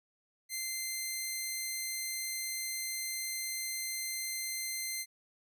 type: tone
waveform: 10% pulse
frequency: 2079 Hz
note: C7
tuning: 12 cents flat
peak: -26 dBFS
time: 0.49-5.06 s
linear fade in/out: 50 ms
effects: none